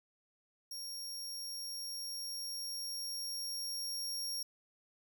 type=tone with level ramp; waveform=sawtooth; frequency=5570 Hz; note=F8; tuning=5 cents flat; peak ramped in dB=-39 to -34 dBFS; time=0.71-4.43 s; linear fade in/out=5 ms; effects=none